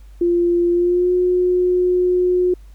sine tone with pitch glide, 346.8 to 361.1 Hz, F4 to F#4, -12 to -42 cents, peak -13 dBFS, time 0.21-2.54 s, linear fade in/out 5 ms, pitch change +70 cents, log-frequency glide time 0.71-1.12 s, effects added 50 Hz sine -38 dBFS peak until 2.74 s + pink hiss -58 dBFS RMS until 2.74 s

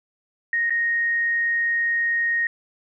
sine tone with dropouts, 1864.7 Hz, A#6, in tune, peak -19 dBFS, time 0.53-2.47 s, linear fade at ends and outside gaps 2 ms, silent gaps 0.697-0.705 s, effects none

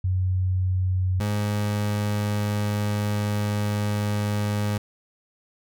sine / 30% pulse tone pair in turn, 92.5 / 103.97 Hz, F#2 / G#2, 0 / +2 cents, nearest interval major second, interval 202 cents, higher second, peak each -20 dBFS, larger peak neither, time 0.04-1.2 / 1.2-4.78 s, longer second, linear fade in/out 5 ms, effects none

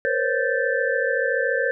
sine tone cluster, 469.9 / 517 / 551 / 1558 / 1754 Hz, A#4 / C5 / C#5 / G6 / A6, +14 / -21 / -11 / -11 / -6 cents, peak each -26 dBFS, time 0.05-1.71 s, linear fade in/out 0 ms, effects none

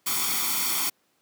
white noise with comb filter, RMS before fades -26 dBFS, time 0.06-0.9 s, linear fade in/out 10 ms, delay 0.89 ms, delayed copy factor +0.8, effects pink hiss -68 dBFS RMS until 1.21 s + high-pass 200 Hz 12 dB/octave

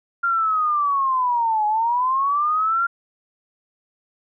sine linear two-way sweep, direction down then up, 1396.9 to 836 to 1396.9 Hz, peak -17 dBFS, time 0.23-2.87 s, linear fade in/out 10 ms, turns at 1.66 s, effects none

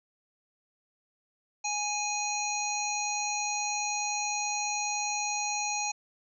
harmonic tone, 830.6 Hz, G#5, in tune, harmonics 1 / 3 / 5 / 7 / 8, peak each -33 / -35 / -39 / -39 / -34 dBFS, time 1.64-5.92 s, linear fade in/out 10 ms, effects none

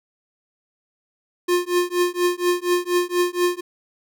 square tone with tremolo, 354.4 Hz, F4, 25 cents sharp, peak -15 dBFS, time 1.48-3.61 s, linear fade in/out 10 ms, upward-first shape triangle, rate 4.2 Hz, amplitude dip 100%, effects none

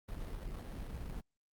brown noise with sample-and-hold, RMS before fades -42 dBFS, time 0.08-1.21 s, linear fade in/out 10 ms, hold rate 2450 Hz, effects Opus 32 kbps

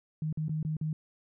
sine tone with dropouts, 155.56 Hz, D#3, in tune, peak -29 dBFS, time 0.22-0.93 s, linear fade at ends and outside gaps 2 ms, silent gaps 0.327-0.373 / 0.483-0.494 / 0.629-0.649 / 0.768-0.812 s, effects none

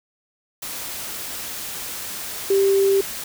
sine tone in noise, 392 Hz, G4, in tune, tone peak -14 dBFS, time 2.5-3.01 s, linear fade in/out 5 ms, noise white, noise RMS -31 dBFS, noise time 0.62-3.24 s, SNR +14 dB, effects none

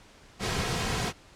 pink noise with comb filter, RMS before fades -29 dBFS, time 0.39-1.13 s, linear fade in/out 50 ms, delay 3.4 ms, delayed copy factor -0.5, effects pink hiss -54 dBFS RMS until 1.35 s + low-pass 7000 Hz 12 dB/octave

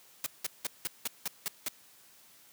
white noise bursts, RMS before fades -33 dBFS, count 8, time 0.24-1.684 s, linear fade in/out 2 ms, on 23 ms, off 180 ms, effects white hiss -59 dBFS RMS until 2.52 s + high-pass 100 Hz 12 dB/octave

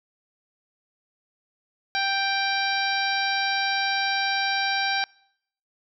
harmonic tone with a mistuned harmonic, 785 Hz, G5, 2 cents sharp, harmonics 1 / 2 / 3 / 4 / 5 / 6 / 7, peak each -27 / -27 / -30 / -36 / -31 / -33 / -35 dBFS, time 1.95-5.04 s, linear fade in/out 0 ms, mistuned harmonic 7, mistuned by +25 cents, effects noise-tail reverb RT60 0.7 s tail -26 dB re dry

